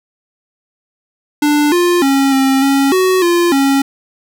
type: tone with pitch steps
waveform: square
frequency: 295.1 / 351.4 / 273.5 / 268 / 275 / 372.5 / 346.2 / 274.4 Hz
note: D4 / F4 / C#4 / C4 / C#4 / F#4 / F4 / C#4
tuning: +8 / +11 / -23 / +42 / -14 / +12 / -15 / -17 cents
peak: -10 dBFS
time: 1.42-3.82 s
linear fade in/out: 5 ms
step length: 300 ms
effects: none